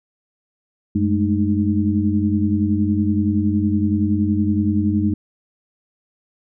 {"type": "tone cluster", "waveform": "sine", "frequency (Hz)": [94.2, 204.3, 215, 307.3], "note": ["F#2", "G#3", "A3", "D#4"], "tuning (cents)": [32, -28, -40, -21], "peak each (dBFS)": -21, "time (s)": [0.95, 5.14], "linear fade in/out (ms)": 5, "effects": []}